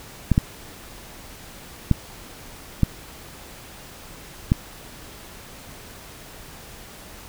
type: clicks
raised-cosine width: 5 ms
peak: -3 dBFS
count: 5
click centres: 0.317 / 0.379 / 1.913 / 2.833 / 4.519 s
effects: pink hiss -42 dBFS RMS until 7.28 s